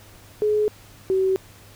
sine tone pair in turn, 422.9 / 380 Hz, G#4 / F#4, +31 / +46 cents, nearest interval major second, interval 185 cents, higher first, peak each -17 dBFS, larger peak neither, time 0.42-0.68 / 1.1-1.36 s, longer neither, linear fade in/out 0 ms, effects added 102 Hz sine -50 dBFS peak until 1.75 s + pink hiss -49 dBFS RMS until 1.75 s

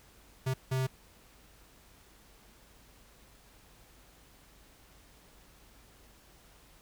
square tone bursts at uneven times, 130.81 Hz, C3, in tune, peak -29 dBFS, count 2, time 0.46-0.54 / 0.71-0.87 s, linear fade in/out 10 ms, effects added 50 Hz sine -63 dBFS peak until 6.81 s + pink hiss -60 dBFS RMS until 6.81 s

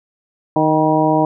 harmonic tone with a mistuned harmonic, 155.56 Hz, D#3, in tune, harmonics 1 / 2 / 3 / 4 / 5 / 6, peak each -21 / -16 / -22 / -18 / -19 / -19 dBFS, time 0.56-1.25 s, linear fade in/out 2 ms, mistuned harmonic 6, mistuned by +50 cents, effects none

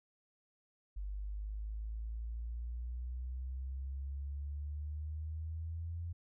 sine exponential sweep, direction up, 49 to 85.8 Hz, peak -38 dBFS, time 0.96-6.13 s, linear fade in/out 10 ms, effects none

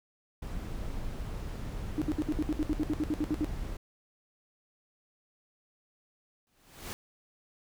brown noise, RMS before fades -37 dBFS, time 0.42-3.77 s, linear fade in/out 5 ms
sine tone bursts, 304 Hz, D#4, 40 cents flat, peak -26 dBFS, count 15, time 1.98-3.445 s, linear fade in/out 0 ms, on 37 ms, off 65 ms
pink noise with exponential growth, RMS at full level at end -37 dBFS, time 6.47-6.93 s, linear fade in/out 0 ms, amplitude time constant 98 ms
effects none

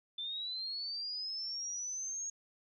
sine linear sweep, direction up, 3520 to 6610 Hz, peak -37 dBFS, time 0.18-2.3 s, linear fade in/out 5 ms, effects none

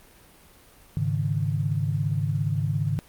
sine chord, Ab suspended fourth, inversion none, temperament just, 103.83 / 138.43 / 155.74 Hz, Ab2 / Db3 / Eb3, 0 / -2 / +2 cents, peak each -27 dBFS, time 0.97-2.99 s, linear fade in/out 0 ms, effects pink hiss -53 dBFS RMS until 3.08 s + Opus 32 kbps

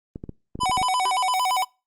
clicks, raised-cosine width 3 ms, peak -20 dBFS, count 9, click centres 0.159 / 0.239 / 0.293 / 0.555 / 0.591 / 0.634 / 0.696 / 0.777 / 0.816 s
square tone with vibrato, 867 Hz, A5, 26 cents flat, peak -21 dBFS, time 0.6-1.65 s, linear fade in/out 20 ms, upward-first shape square, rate 8.8 Hz, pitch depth 250 cents each way
15% pulse tone with exponential decay, 383.3 Hz, G4, 39 cents flat, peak -24 dBFS, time 1.05-1.21 s, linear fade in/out 2 ms, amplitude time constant 33 ms
effects noise-tail reverb RT60 0.3 s tail -26 dB re dry + Opus 32 kbps

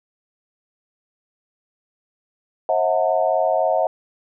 sine tone cluster, 537 / 642 / 726 / 903 Hz, C5 / E5 / F#5 / A5, +45 / -46 / -33 / +45 cents, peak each -23 / -19 / -21 / -27 dBFS, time 2.69-3.87 s, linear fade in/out 2 ms, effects none

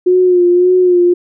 sine tone with vibrato, 359.2 Hz, F4, 49 cents sharp, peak -6 dBFS, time 0.06-1.14 s, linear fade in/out 10 ms, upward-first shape sine, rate 1.8 Hz, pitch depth 38 cents each way, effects none

